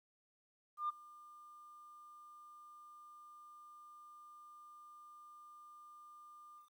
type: tone with ADSR envelope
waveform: sine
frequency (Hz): 1200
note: D6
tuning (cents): +37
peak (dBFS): -32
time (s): 0.77-6.7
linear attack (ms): 120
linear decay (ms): 17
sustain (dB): -23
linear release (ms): 120
effects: tanh soft clip ceiling -30 dBFS + 12-bit